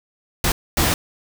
pink noise bursts at uneven times, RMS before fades -18 dBFS, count 2, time 0.44-0.52 / 0.77-0.94 s, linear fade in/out 2 ms, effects none

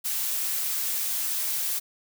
blue noise, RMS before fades -28 dBFS, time 0.04-1.8 s, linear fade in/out 20 ms, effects none

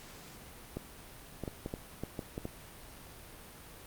clicks, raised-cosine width 2 ms, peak -23 dBFS, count 9, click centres 0.77 / 1.437 / 1.478 / 1.661 / 1.739 / 2.036 / 2.192 / 2.379 / 2.454 s, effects pink hiss -51 dBFS RMS until 3.86 s + Opus 48 kbps

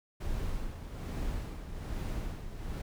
brown noise with tremolo, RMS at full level -34 dBFS, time 0.2-2.82 s, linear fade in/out 10 ms, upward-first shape sine, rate 1.2 Hz, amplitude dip 60%, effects none

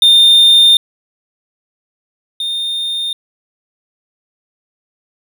triangle tone pair in turn, 3626 / 3643 Hz, A#7 / A#7, -49 / -41 cents, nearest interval unison, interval 8 cents, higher second, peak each -3 / -15 dBFS, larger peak first, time 0.02-0.77 / 2.4-3.13 s, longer first, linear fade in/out 2 ms, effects none

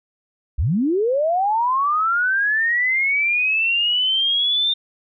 sine linear sweep, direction up, 50 to 3625 Hz, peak -16 dBFS, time 0.58-4.74 s, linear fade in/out 10 ms, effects none

